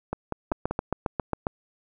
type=two click trains; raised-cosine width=1 ms; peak=-11 / -14 dBFS; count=8 / 4; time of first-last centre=0.52-1.469 / 0.13-0.71 s; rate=7.38 / 5.17 Hz; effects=none